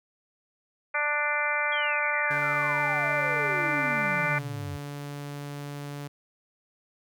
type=harmonic tone; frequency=295 Hz; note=D4; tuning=8 cents sharp; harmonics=2 / 3 / 4 / 5 / 6 / 7 / 8; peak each=-34 / -34 / -33 / -30 / -34 / -30 / -32 dBFS; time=0.94-4.39 s; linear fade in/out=10 ms
type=exponential sweep; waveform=sine; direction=down; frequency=3324 to 87.31 Hz; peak=-34 dBFS; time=1.72-4.77 s; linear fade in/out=5 ms
type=tone; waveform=sawtooth; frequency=143.8 Hz; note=D3; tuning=36 cents flat; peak=-31 dBFS; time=2.3-6.08 s; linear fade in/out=10 ms
effects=none